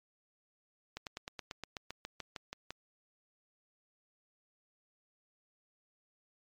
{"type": "slowing click train", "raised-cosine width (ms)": 0.2, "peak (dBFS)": -23, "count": 14, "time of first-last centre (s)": [0.97, 2.706], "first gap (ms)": 98, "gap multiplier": 1.05, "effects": ["MP3 96 kbps"]}